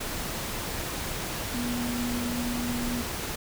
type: tone in noise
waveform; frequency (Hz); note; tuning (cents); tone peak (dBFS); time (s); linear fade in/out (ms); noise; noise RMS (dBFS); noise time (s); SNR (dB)
sine; 241.8; B3; -36; -29; 1.54-3.02; 10; pink; -33; 0-3.36; +1
effects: none